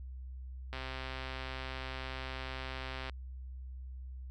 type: click train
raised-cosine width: 0.3 ms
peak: -25 dBFS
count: 311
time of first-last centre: 0.73-3.096 s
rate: 131 Hz
effects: added 64 Hz sine -42 dBFS peak until 4.3 s